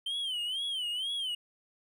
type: tone with vibrato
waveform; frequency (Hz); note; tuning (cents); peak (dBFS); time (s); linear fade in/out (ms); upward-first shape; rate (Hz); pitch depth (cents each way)
triangle; 3092; G7; -24; -30; 0.06-1.35; 5; sine; 2.1; 140
effects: none